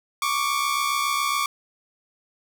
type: tone pair together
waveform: sawtooth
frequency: 1111 / 1178.2 Hz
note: C#6 / D6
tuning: +4 / +5 cents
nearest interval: minor second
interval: 101 cents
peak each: -21 dBFS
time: 0.22-1.46 s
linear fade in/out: 2 ms
effects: none